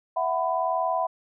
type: chord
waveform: sine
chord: E suspended second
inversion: none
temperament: equal with one note detuned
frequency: 659.3 / 740 / 999.2 Hz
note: E5 / F#5 / B5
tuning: 0 / 0 / +20 cents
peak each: -27 dBFS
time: 0.16-1.07 s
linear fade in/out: 10 ms
effects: none